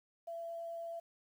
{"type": "tone with vibrato", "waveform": "sine", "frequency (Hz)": 672, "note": "E5", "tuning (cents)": 33, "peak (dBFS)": -40, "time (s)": [0.27, 1], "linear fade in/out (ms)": 10, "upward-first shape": "triangle", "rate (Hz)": 9.2, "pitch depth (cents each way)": 8, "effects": ["11-bit"]}